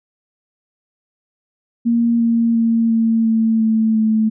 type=tone with pitch steps; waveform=sine; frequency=233.8 / 231.2 / 228.7 / 226.2 / 223.8 / 221.3 / 218.9 Hz; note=A#3 / A#3 / A#3 / A3 / A3 / A3 / A3; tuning=+5 / -14 / -33 / +48 / +30 / +10 / -9 cents; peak=-12 dBFS; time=1.85-4.3 s; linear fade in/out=20 ms; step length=350 ms; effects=none